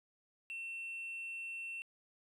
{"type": "tone", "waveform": "sine", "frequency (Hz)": 2700, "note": "E7", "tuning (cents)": 41, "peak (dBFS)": -38, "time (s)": [0.5, 1.82], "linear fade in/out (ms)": 0, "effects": ["tanh soft clip ceiling -40 dBFS"]}